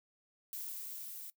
violet noise with level ramp, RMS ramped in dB -42 to -47 dBFS, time 0.53-1.3 s, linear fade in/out 0 ms, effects noise-tail reverb RT60 0.1 s tail -20 dB re dry

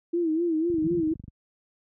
sine tone with vibrato, 329.6 Hz, E4, in tune, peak -22 dBFS, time 0.13-1.14 s, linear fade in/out 10 ms, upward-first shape sine, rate 4 Hz, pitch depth 100 cents each way
click train, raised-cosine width 5 ms, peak -28 dBFS, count 15, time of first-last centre 0.7-1.281 s, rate 24.1 Hz
sine tone bursts, 167.2 Hz, E3, 25 cents sharp, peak -29 dBFS, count 3, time 0.84-1.005 s, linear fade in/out 5 ms, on 37 ms, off 27 ms
effects high-pass 60 Hz 12 dB/octave

